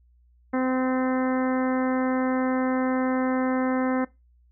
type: harmonic tone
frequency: 257.9 Hz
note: C4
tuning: 25 cents flat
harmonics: 1 / 2 / 3 / 4 / 5 / 6 / 7 / 8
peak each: -23 / -29 / -33 / -35 / -37 / -39 / -40 / -41 dBFS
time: 0.53-4.05 s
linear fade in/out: 10 ms
effects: noise-tail reverb RT60 0.2 s tail -19 dB re dry + added 60 Hz sine -56 dBFS peak until 4.51 s